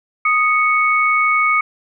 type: tone pair together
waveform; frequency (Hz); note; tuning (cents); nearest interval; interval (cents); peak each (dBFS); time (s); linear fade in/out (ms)
sine; 1244.5 / 2217; D#6 / C#7; 0 / 0; minor seventh; 1000; -15; 0.25-1.61; 5
effects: none